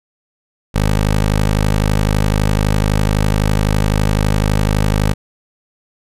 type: tone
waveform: 15% pulse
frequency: 51.91 Hz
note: G#1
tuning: in tune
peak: -6 dBFS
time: 0.74-5.14 s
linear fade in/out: 20 ms
effects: resampled to 32000 Hz